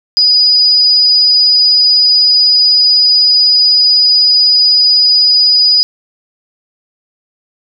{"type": "tone", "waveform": "sine", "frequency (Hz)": 4942, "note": "D#8", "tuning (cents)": -13, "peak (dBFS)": -5, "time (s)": [0.17, 5.83], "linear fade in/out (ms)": 0, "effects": []}